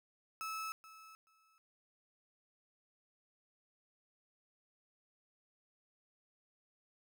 35% pulse tone with echo, 1302 Hz, E6, 22 cents flat, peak -38 dBFS, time 0.41-0.72 s, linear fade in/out 0 ms, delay 430 ms, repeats 2, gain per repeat -15 dB, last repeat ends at 1.58 s, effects none

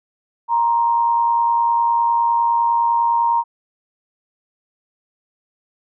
sine tone pair together, 936.6 / 1046.5 Hz, A#5 / C6, +8 / 0 cents, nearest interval major second, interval 192 cents, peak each -14 / -24 dBFS, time 0.48-3.44 s, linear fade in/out 50 ms, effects none

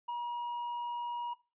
triangle tone, 957 Hz, A#5, 45 cents sharp, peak -32 dBFS, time 0.08-1.34 s, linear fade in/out 10 ms, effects noise-tail reverb RT60 0.3 s tail -18 dB re dry + resampled to 8000 Hz

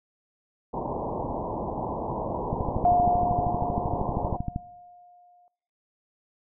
white low-pass noise, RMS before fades -31 dBFS, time 0.73-4.37 s, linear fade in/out 10 ms, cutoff 1000 Hz, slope 96 dB/octave
click train, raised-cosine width 5 ms, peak -16 dBFS, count 27, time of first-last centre 2.53-4.561 s, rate 12.8 Hz
sine tone with exponential decay, 710 Hz, F5, 28 cents sharp, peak -16 dBFS, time 2.85-5.48 s, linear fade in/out 1 ms, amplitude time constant 570 ms
effects noise-tail reverb RT60 0.8 s tail -22 dB re dry

